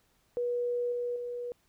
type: tone with level steps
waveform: sine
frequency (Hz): 484.8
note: B4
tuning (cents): -32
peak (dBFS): -28 / -30 / -34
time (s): 0.37-1.52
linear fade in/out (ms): 0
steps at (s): 0.92 / 1.16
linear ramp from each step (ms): 2
effects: pink hiss -70 dBFS RMS until 1.68 s